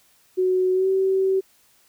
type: tone with pitch glide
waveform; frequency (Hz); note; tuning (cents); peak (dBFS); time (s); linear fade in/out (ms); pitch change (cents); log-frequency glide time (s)
sine; 370 to 382.4; F#4 to G4; 0 to -43; -17; 0.37-1.41; 20; +57; 0.73-0.88
effects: white hiss -59 dBFS RMS until 1.88 s